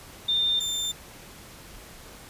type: tone pair in turn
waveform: sine / 30% pulse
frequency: 3608 / 3581 Hz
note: A7 / A7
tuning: +43 / +30 cents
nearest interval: unison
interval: 13 cents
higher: first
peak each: -21 / -24 dBFS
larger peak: first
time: 0.28-0.6 / 0.6-0.92 s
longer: neither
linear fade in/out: 10 ms
effects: pink hiss -46 dBFS RMS until 2.29 s + resampled to 32000 Hz